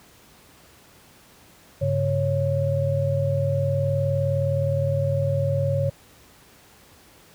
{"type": "tone cluster", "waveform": "sine", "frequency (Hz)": [100.5, 140, 552], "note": ["G2", "C#3", "C#5"], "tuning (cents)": [44, 18, -7], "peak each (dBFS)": -24, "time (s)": [1.81, 5.9], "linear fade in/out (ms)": 10, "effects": ["pink hiss -52 dBFS RMS until 7.34 s", "high-pass 60 Hz 12 dB/octave"]}